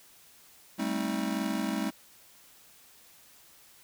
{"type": "chord", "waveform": "square", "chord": "A half-diminished seventh", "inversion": "third", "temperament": "just", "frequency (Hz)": [198, 220, 264, 316.8], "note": ["G3", "A3", "C4", "Eb4"], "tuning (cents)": [18, 0, 16, 31], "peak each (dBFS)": [-35, -35, -36, -36], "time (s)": [0.78, 1.91], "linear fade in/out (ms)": 20, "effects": ["white hiss -57 dBFS RMS until 3.83 s"]}